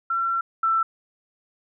sine tone pair in turn, 1356 / 1333.5 Hz, E6 / E6, +49 / +20 cents, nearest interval unison, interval 29 cents, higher first, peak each -21 / -18 dBFS, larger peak second, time 0.1-0.41 / 0.63-0.83 s, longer first, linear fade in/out 5 ms, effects none

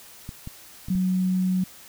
clicks, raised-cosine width 5 ms, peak -22 dBFS, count 4, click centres 0.291 / 0.474 / 0.885 / 0.953 s
sine tone, 185 Hz, F#3, in tune, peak -20 dBFS, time 0.9-1.64 s, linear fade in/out 5 ms
effects white hiss -47 dBFS RMS until 1.88 s

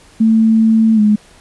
sine tone with pitch glide, 222.5 to 210.6 Hz, A3 to G#3, +20 to +24 cents, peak -7 dBFS, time 0.2-1.16 s, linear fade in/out 10 ms, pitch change -96 cents, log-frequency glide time 0.95-1 s, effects pink hiss -45 dBFS RMS until 1.4 s + resampled to 24000 Hz

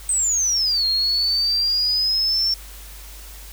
sine exponential two-way sweep, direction down then up, 8372 to 4223 to 5450 Hz, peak -17 dBFS, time 0.09-2.54 s, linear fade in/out 2 ms, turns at 0.86 s, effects added 50 Hz sine -38 dBFS peak until 3.52 s + white hiss -42 dBFS RMS until 3.52 s

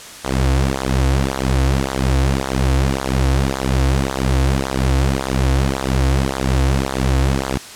sawtooth tone with flanger, 66.5 Hz, C2, 29 cents sharp, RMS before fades -17 dBFS, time 0.24-7.58 s, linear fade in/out 10 ms, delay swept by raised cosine 0.36 to 5.16 ms, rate 1.8 Hz, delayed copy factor -0.9, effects white hiss -35 dBFS RMS until 7.75 s + low-pass 9000 Hz 12 dB/octave

